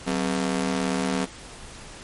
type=ring-modulated tone; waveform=sawtooth; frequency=225.6 Hz; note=A3; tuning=44 cents sharp; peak=-16 dBFS; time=0.06-1.26 s; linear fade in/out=20 ms; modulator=38.7 Hz; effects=pink hiss -42 dBFS RMS until 2.03 s + MP3 48 kbps